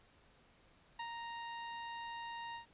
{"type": "tone with ADSR envelope", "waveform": "sawtooth", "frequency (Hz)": 932.3, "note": "A#5", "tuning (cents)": 0, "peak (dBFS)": -36, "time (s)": [0.99, 2.66], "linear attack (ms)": 6, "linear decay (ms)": 71, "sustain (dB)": -3, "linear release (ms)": 110, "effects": ["pink hiss -67 dBFS RMS until 2.73 s", "resampled to 8000 Hz"]}